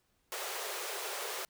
pink high-pass noise, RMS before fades -39 dBFS, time 0.32-1.45 s, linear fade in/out 0 ms, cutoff 370 Hz, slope 96 dB/octave, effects pink hiss -75 dBFS RMS until 1.49 s

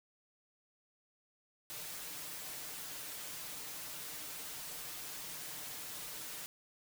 white noise with comb filter, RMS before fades -45 dBFS, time 1.7-6.46 s, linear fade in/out 0 ms, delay 6.6 ms, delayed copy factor +0.6, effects none

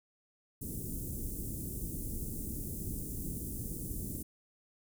pink band-stop noise, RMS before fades -39 dBFS, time 0.61-4.23 s, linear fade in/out 10 ms, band 340 to 8800 Hz, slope 24 dB/octave, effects none

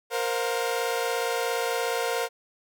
sawtooth chord, Bb suspended second, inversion none, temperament equal with one note detuned, 466.2 / 523.3 / 711.5 Hz, Bb4 / C5 / F5, 0 / 0 / +32 cents, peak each -24 / -27 / -28 dBFS, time 0.1-2.29 s, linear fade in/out 50 ms, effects none

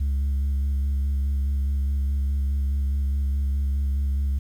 sine tone with vibrato, 69.2 Hz, C#2, 2 cents flat, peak -18 dBFS, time 0-4.39 s, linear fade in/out 10 ms, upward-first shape square, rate 4.8 Hz, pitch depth 19 cents each way, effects tanh soft clip ceiling -20 dBFS + 9-bit

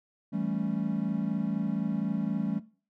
triangle chord, A dominant seventh, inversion second, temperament equal, 164.81 / 196 / 220 / 277.2 Hz, E3 / G3 / A3 / C#4, 0 / 0 / 0 / 0 cents, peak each -34 / -30 / -31 / -34 dBFS, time 0.32-2.6 s, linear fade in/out 20 ms, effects noise-tail reverb RT60 0.4 s tail -18 dB re dry

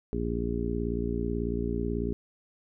harmonic tone, 58.2 Hz, A#1, 2 cents flat, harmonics 1 / 2 / 3 / 4 / 5 / 6 / 7, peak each -33 / -37 / -36 / -34 / -37 / -38 / -34 dBFS, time 0.13-2.13 s, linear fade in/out 0 ms, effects none

